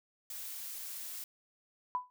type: noise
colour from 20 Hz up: blue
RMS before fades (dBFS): -43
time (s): 0.3-1.24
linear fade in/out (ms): 2
type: tone with exponential decay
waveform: sine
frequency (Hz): 996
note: B5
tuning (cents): +14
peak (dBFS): -27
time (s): 1.95-2.1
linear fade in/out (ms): 0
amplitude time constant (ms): 32
effects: none